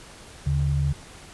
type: tone pair together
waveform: sine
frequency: 75 / 141.58 Hz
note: D2 / C#3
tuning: +37 / +37 cents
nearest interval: major seventh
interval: 1100 cents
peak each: -24 / -22 dBFS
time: 0.46-0.93 s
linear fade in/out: 10 ms
effects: pink hiss -45 dBFS RMS until 1.33 s + resampled to 24000 Hz